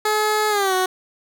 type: tone with pitch glide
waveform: 15% pulse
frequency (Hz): 426.5 to 371.3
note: G#4 to F#4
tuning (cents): +46 to +6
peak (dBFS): -11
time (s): 0.05-0.86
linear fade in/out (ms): 5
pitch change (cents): -240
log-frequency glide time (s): 0.49-0.74
effects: none